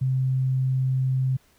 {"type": "tone", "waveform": "sine", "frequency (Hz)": 130.81, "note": "C3", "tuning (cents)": 0, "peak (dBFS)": -20, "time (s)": [0.01, 1.37], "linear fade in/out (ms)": 10, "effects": ["pink hiss -61 dBFS RMS until 1.58 s"]}